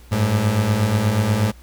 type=beating tone pair; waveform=30% pulse; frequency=100 / 108.3 Hz; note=G2 / A2; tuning=+35 / -27 cents; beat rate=8.3 Hz; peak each=-19 / -15 dBFS; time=0.11-1.52 s; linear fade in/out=20 ms; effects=added 60 Hz sine -42 dBFS peak until 1.62 s + pink hiss -51 dBFS RMS until 1.62 s